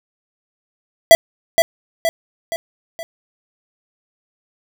square tone with echo, 663 Hz, E5, 10 cents sharp, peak -3 dBFS, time 1.11-1.15 s, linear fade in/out 0 ms, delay 470 ms, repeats 4, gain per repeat -6 dB, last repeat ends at 3.03 s, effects none

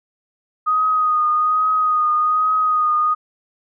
sine tone with vibrato, 1244.5 Hz, D#6, in tune, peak -14 dBFS, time 0.66-3.15 s, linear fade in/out 20 ms, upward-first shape triangle, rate 1.2 Hz, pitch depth 31 cents each way, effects none

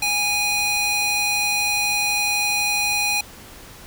square tone with high-pass filter, 824 Hz, G#5, 14 cents flat, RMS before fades -21 dBFS, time 0.02-3.21 s, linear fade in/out 5 ms, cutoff 2000 Hz, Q 1.1, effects pink hiss -42 dBFS RMS until 3.86 s

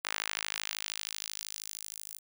sawtooth tone with high-pass filter sweep, 52.9 Hz, G#1, 33 cents sharp, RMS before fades -39 dBFS, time 0.04-2.19 s, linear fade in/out 10 ms, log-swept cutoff 1500 to 9700 Hz, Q 0.95, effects none

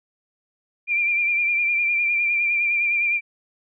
sine tone with vibrato, 2382 Hz, D7, 24 cents sharp, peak -18 dBFS, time 0.87-3.21 s, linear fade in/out 50 ms, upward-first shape triangle, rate 9.8 Hz, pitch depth 46 cents each way, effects none

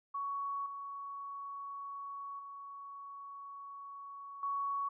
sine tone with level steps, 1118 Hz, C#6, 14 cents sharp, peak -35 / -41 / -45 / -33 dBFS, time 0.14-4.89 s, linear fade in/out 10 ms, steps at 0.66 / 2.39 / 4.43 s, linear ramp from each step 2 ms, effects none

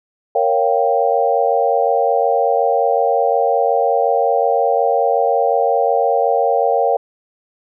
sine chord, G half-diminished seventh, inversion first, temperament equal, 466.2 / 554.4 / 698.5 / 784 Hz, Bb4 / Db5 / F5 / G5, 0 / 0 / 0 / 0 cents, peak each -18 dBFS, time 0.35-6.97 s, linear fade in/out 5 ms, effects none

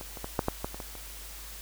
clicks, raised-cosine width 1 ms, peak -27 / -27 / -21 / -11 / -12 / -17 / -26 / -24 / -30 dBFS, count 9, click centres 0.011 / 0.172 / 0.244 / 0.392 / 0.484 / 0.645 / 0.745 / 0.802 / 0.953 s, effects added 50 Hz sine -45 dBFS peak until 1.61 s + white hiss -45 dBFS RMS until 1.61 s

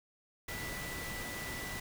sine tone in noise, 1975.5 Hz, B6, in tune, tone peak -43 dBFS, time 0.48-1.8 s, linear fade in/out 5 ms, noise pink, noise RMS -42 dBFS, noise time 0.48-1.8 s, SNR -4 dB, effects none

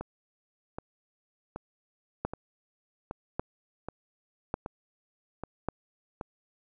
two click trains, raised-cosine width 1 ms, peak -22 / -15 dBFS, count 9 / 4, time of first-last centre 0.01-6.212 / 2.25-5.686 s, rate 1.29 / 0.873 Hz, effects none

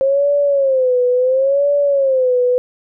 sine tone with vibrato, 533 Hz, C5, 32 cents sharp, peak -11 dBFS, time 0.01-2.58 s, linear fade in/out 0 ms, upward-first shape sine, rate 0.72 Hz, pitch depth 130 cents each way, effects none

